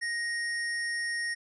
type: tone with sample-and-hold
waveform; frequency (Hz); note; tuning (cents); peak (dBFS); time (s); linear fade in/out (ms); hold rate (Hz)
sine; 1873; A#6; +8; -29; 0.01-1.35; 20; 7350
effects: resampled to 24000 Hz